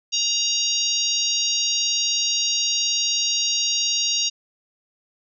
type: harmonic tone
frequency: 939 Hz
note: A#5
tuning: 12 cents sharp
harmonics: 3 / 4 / 5 / 6 / 7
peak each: -26 / -26 / -26 / -26 / -26 dBFS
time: 0.12-4.3 s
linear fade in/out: 20 ms
effects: none